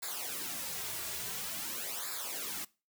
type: noise with flanger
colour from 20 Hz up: white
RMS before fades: -39 dBFS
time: 0.02-2.65 s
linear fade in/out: 10 ms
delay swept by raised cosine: 0.33 to 3.93 ms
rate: 0.48 Hz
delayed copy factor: -0.8
effects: noise-tail reverb RT60 0.3 s tail -21 dB re dry